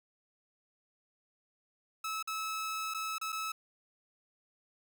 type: tone with dropouts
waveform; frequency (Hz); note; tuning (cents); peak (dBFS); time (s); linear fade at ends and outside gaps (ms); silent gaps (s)
sawtooth; 1299; E6; -26; -31; 2.04-3.52; 5; 2.227-2.274 / 2.939-2.945 / 3.183-3.213 / 3.322-3.326
effects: none